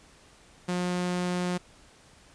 sawtooth tone, 178.9 Hz, F3, 42 cents sharp, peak -23 dBFS, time 0.68-1.58 s, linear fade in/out 10 ms, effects pink hiss -56 dBFS RMS until 2.34 s + resampled to 22050 Hz

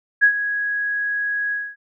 sine tone with ADSR envelope, 1661.2 Hz, G#6, in tune, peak -8 dBFS, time 0.21-1.76 s, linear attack 28 ms, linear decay 81 ms, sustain -12 dB, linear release 240 ms, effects none

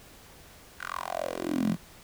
10% pulse tone with high-pass filter sweep, 43.65 Hz, F1, in tune, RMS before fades -31 dBFS, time 0.78-1.77 s, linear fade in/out 50 ms, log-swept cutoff 1600 to 170 Hz, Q 6.1, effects pink hiss -52 dBFS RMS until 2.03 s

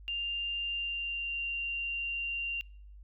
sine tone with pitch glide, 2794 to 2773 Hz, F7 to F7, 0 to -13 cents, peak -32 dBFS, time 0.08-2.61 s, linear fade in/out 0 ms, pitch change -13 cents, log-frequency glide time 0.59-1.43 s, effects noise-tail reverb RT60 0.6 s tail -26 dB re dry + added 50 Hz sine -48 dBFS peak until 3.03 s

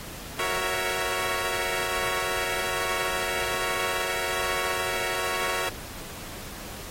10% pulse chord, F# dominant seventh, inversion none, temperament equal, 370 / 466.2 / 554.4 / 659.3 Hz, F#4 / A#4 / C#5 / E5, 0 / 0 / 0 / 0 cents, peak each -24 dBFS, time 0.39-5.69 s, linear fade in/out 2 ms, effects pink hiss -40 dBFS RMS until 6.9 s + AAC 48 kbps

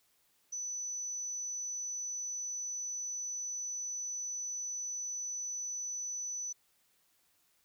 sine tone, 5980 Hz, F#8, 17 cents sharp, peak -36 dBFS, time 0.52-6.53 s, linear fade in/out 10 ms, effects white hiss -72 dBFS RMS until 7.64 s

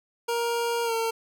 25% pulse tone with pitch glide, 469.4 to 454.2 Hz, A#4 to A#4, +12 to -45 cents, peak -21 dBFS, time 0.28-1.11 s, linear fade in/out 10 ms, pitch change -57 cents, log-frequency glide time 0.84-0.93 s, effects none

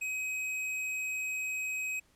sine tone with hard clipping, 2531 Hz, D#7, 29 cents sharp, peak -34 dBFS, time 0.01-2 s, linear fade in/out 10 ms, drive 12 dB, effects pink hiss -67 dBFS RMS until 2.15 s + low-pass 12000 Hz 12 dB/octave

